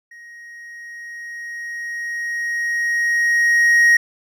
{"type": "tone with level ramp", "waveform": "triangle", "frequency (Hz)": 1881, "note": "A#6", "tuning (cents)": 15, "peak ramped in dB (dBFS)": [-37, -7], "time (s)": [0.11, 3.97], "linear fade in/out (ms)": 5, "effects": []}